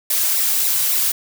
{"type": "noise with flanger", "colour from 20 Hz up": "blue", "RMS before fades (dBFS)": -18, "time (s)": [0.1, 1.12], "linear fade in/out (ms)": 5, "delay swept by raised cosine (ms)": [0.62, 4.42], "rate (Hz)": 3.6, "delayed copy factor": -0.85, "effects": []}